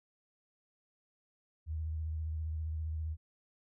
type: tone with vibrato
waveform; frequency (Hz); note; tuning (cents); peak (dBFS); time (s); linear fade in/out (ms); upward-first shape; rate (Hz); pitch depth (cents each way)
sine; 78.9; D#2; +25; -34; 1.66-3.17; 50; square; 15; 30
effects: none